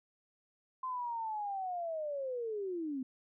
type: linear sweep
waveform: sine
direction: down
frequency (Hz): 1042 to 251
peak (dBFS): -35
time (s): 0.83-3.03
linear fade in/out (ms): 5
effects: none